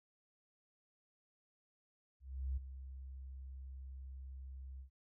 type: tone with ADSR envelope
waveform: sine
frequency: 66.1 Hz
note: C2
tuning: 18 cents sharp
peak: -34 dBFS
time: 2.2-4.9 s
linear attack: 370 ms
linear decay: 12 ms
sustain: -12 dB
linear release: 100 ms
effects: none